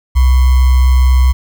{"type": "tone with sample-and-hold", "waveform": "sine", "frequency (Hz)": 63.9, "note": "C2", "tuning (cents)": -40, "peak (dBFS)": -5, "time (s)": [0.15, 1.33], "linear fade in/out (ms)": 20, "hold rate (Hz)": 1050, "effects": []}